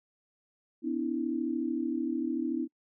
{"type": "tone cluster", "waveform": "sine", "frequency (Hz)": [251.3, 291.8, 325.4], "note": ["B3", "D4", "E4"], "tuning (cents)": [30, -11, -22], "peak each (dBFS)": [-33, -34, -32], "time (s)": [0.82, 2.68], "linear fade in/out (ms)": 50, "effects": ["noise-tail reverb RT60 0.1 s tail -26 dB re dry"]}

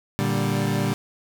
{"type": "chord", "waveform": "30% pulse", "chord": "G minor", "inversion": "first", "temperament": "equal", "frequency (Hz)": [116.54, 146.83, 196], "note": ["Bb2", "D3", "G3"], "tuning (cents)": [0, 0, 0], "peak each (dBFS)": -23, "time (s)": [0.19, 0.94], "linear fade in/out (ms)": 0, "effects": []}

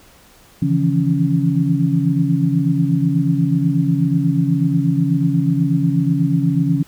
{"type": "tone cluster", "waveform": "sine", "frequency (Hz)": [140, 162, 170.2, 278], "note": ["C#3", "E3", "F3", "C#4"], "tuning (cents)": [18, -30, -44, 5], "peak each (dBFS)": -19, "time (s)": [0.62, 6.83], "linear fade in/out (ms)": 5, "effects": ["pink hiss -48 dBFS RMS until 6.87 s"]}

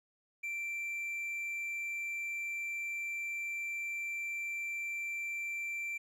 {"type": "tone", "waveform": "triangle", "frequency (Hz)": 2349, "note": "D7", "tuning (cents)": 0, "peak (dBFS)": -34, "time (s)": [0.43, 5.98], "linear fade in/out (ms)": 10, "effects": ["12-bit"]}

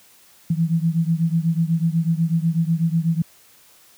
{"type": "beating tone pair", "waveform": "sine", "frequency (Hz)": [162.3, 170.4], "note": ["E3", "F3"], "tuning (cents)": [-27, -42], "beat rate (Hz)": 8.1, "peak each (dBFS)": [-19, -21], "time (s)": [0.5, 3.22], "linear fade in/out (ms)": 5, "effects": ["white hiss -52 dBFS RMS until 3.97 s", "high-pass 60 Hz 12 dB/octave"]}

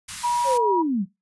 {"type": "band-stop noise", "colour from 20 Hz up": "white", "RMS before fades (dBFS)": -33, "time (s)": [0.08, 0.58], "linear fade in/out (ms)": 10, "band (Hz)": [190, 1000], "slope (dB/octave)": 24}
{"type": "tone", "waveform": "sine", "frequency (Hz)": 963, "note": "B5", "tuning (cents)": -44, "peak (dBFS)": -19, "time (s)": [0.23, 0.83], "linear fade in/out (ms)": 20}
{"type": "linear sweep", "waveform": "sine", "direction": "down", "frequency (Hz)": [565, 171], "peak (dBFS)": -20, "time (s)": [0.44, 1.06], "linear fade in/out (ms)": 50}
{"effects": ["noise-tail reverb RT60 0.2 s tail -20 dB re dry", "resampled to 24000 Hz"]}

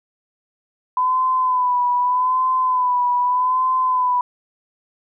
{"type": "tone with vibrato", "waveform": "sine", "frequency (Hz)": 1004, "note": "B5", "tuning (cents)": 28, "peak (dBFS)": -15, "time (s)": [0.97, 4.21], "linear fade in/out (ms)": 2, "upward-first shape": "sine", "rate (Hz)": 0.82, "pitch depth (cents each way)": 43, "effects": []}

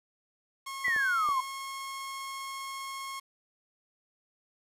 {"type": "tone", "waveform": "sawtooth", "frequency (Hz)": 1085, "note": "C#6", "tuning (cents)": -37, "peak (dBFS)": -33, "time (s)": [0.66, 3.2], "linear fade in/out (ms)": 10}
{"type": "exponential sweep", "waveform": "sine", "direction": "down", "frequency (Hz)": [2035, 1004], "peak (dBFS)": -25, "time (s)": [0.84, 1.41], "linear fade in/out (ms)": 10}
{"type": "clicks", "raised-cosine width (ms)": 1, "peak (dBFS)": -29, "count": 3, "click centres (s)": [0.882, 0.963, 1.289]}
{"effects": ["resampled to 32000 Hz", "9-bit"]}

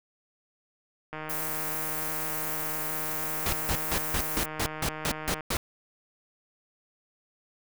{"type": "click train", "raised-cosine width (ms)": 0.5, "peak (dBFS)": -22, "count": 664, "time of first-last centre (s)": [1.13, 5.407], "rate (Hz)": 155}
{"type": "noise", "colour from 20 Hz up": "violet", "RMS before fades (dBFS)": -33, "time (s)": [1.29, 4.46], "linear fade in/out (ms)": 10}
{"type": "noise bursts", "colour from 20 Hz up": "pink", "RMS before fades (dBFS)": -28, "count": 10, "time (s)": [3.46, 5.57], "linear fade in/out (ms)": 2, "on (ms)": 67, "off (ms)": 160}
{"effects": []}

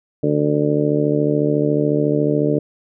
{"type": "harmonic tone", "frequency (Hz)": 74, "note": "D2", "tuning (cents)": 14, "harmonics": [2, 3, 4, 5, 6, 7, 8], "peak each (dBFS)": [-21, -28, -19, -25, -20, -31, -24], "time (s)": [0.23, 2.59], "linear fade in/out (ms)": 5, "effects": []}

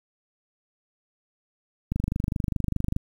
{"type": "click train", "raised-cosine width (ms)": 5, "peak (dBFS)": -13, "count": 27, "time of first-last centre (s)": [1.92, 2.964], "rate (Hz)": 24.9, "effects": ["8-bit"]}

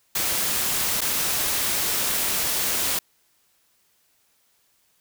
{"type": "noise with dropouts", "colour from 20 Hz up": "white", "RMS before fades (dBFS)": -24, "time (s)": [0.15, 2.99], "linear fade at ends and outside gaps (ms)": 5, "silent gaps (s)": [1.008, 1.015], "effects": ["white hiss -65 dBFS RMS until 5 s"]}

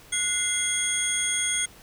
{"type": "tone cluster", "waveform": "sine", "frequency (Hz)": [1464, 2075, 3330, 6490, 8890], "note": ["F#6", "C7", "G#7", "G#8", "C#9"], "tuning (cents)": [-19, -15, 4, -41, 4], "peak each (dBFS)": [-35, -30, -29, -30, -26], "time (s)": [0.12, 1.66], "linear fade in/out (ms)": 10, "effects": ["tanh soft clip ceiling -14 dBFS", "pink hiss -50 dBFS RMS until 1.82 s"]}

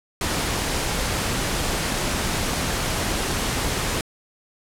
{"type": "noise", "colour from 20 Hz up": "pink", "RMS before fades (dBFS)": -24, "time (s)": [0.21, 4.01], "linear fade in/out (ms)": 2, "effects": ["low-pass 11000 Hz 12 dB/octave"]}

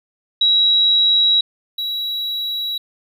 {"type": "tone pair in turn", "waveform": ["sine", "triangle"], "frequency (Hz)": [3872, 3890], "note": ["B7", "B7"], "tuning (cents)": [-35, -27], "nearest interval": "unison", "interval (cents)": 8, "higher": "second", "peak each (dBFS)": [-11, -19], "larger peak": "first", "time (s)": [[0.41, 1.41], [1.78, 2.78]], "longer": "neither", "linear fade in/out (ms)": 5, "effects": []}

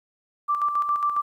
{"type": "tone with tremolo", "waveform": "sine", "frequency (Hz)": 1173, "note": "D6", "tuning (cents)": -2, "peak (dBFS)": -19, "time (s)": [0.48, 1.22], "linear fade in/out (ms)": 20, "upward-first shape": "square", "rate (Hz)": 7.3, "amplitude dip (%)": 50, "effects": ["10-bit"]}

